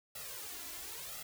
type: noise with flanger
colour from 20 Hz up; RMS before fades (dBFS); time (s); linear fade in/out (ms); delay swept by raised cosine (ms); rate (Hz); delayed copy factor
white; -45; 0.15-1.23; 5; 1.5 to 3; 0.96; +0.85
effects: none